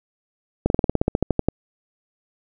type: slowing click train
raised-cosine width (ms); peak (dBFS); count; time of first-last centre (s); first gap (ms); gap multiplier
2; -4; 14; 0.66-1.486; 41; 1.07
effects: none